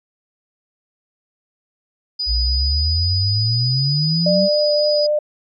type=tone; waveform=sine; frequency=4954 Hz; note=D#8; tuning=8 cents flat; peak=-19 dBFS; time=2.19-5.07 s; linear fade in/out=10 ms
type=exponential sweep; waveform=sine; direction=up; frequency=56.5 to 197.5 Hz; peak=-16 dBFS; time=2.26-4.49 s; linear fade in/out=50 ms
type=tone with vibrato; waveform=sine; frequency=597 Hz; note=D5; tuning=28 cents sharp; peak=-14 dBFS; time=4.26-5.19 s; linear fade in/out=5 ms; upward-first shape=triangle; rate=3.7 Hz; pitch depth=11 cents each way
effects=MP3 96 kbps